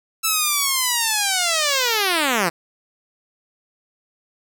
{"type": "linear sweep", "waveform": "5% pulse", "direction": "down", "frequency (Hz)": [1328, 157.6], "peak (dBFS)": -6, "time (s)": [0.23, 2.5], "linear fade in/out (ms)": 20, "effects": []}